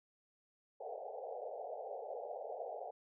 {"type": "band-pass noise", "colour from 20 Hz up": "white", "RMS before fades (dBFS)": -45, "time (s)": [0.8, 2.91], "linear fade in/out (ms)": 10, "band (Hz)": [430, 790], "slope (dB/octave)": 96, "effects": []}